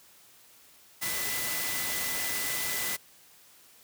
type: tone in noise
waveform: sine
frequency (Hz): 2000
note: B6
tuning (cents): +21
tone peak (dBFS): -37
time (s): 1.01-2.97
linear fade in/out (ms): 20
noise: white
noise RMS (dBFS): -32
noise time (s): 1.01-2.97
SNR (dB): -8
effects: white hiss -57 dBFS RMS until 3.83 s + high-pass 60 Hz 12 dB/octave